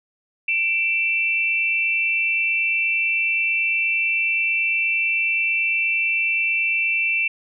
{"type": "tone pair together", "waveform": "sine", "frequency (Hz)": [2345, 2674], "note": ["D7", "E7"], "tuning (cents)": [-3, 24], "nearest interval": "major second", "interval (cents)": 227, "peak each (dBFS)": [-22, -20], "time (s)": [0.48, 7.28], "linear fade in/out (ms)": 5, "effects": []}